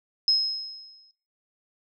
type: tone with exponential decay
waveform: sine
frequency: 5140 Hz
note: E8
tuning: 45 cents flat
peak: -16 dBFS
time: 0.28-1.11 s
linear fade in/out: 1 ms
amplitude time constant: 180 ms
effects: noise-tail reverb RT60 0.5 s tail -21 dB re dry